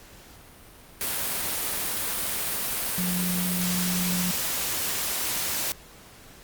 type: tone in noise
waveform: sine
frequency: 179.5 Hz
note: F3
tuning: 48 cents sharp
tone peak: -26 dBFS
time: 2.98-4.31 s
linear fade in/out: 0 ms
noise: white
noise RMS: -28 dBFS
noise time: 1.01-5.72 s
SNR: -1 dB
effects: pink hiss -49 dBFS RMS until 6.43 s + Opus 48 kbps